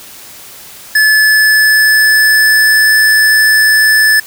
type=tone with pitch glide; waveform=square; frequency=1727 to 1743 Hz; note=A6 to A6; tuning=-33 to -17 cents; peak=-6 dBFS; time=0.95-4.2 s; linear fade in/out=5 ms; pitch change=+16 cents; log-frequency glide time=1.07-2.96 s; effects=white hiss -33 dBFS RMS until 4.26 s